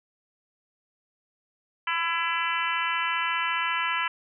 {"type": "harmonic tone", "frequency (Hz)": 334.7, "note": "E4", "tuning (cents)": 26, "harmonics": [3, 4, 5, 6, 7, 8, 9], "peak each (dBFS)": [-30, -31, -32, -33, -33, -34, -35], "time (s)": [1.87, 4.08], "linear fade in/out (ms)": 5, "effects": []}